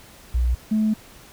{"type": "tone pair in turn", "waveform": "sine", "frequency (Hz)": [60.7, 216.3], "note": ["B1", "A3"], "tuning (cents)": [-29, -29], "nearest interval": "octave + minor seventh", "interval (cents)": 2200, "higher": "second", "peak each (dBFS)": -16, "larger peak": "neither", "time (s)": [[0.34, 0.55], [0.71, 0.94]], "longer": "second", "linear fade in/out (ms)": 10, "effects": ["tanh soft clip ceiling -13 dBFS", "pink hiss -47 dBFS RMS until 1.32 s"]}